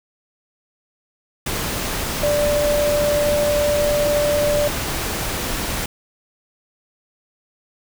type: tone in noise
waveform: sine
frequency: 587.3 Hz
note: D5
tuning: in tune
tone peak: -16 dBFS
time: 2.23-4.68 s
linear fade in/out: 5 ms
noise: pink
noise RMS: -24 dBFS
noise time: 1.46-5.86 s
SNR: +5 dB
effects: none